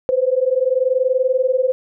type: tone pair together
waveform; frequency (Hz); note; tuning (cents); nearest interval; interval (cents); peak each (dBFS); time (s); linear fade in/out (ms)
sine; 505 / 525.5; B4 / C5; +39 / +7; minor second; 68; -17; 0.09-1.72; 0
effects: none